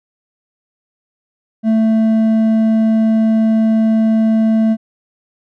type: tone with hard clipping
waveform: sine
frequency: 221.4 Hz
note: A3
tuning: 11 cents sharp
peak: -11 dBFS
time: 1.63-4.77 s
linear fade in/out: 50 ms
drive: 5 dB
effects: none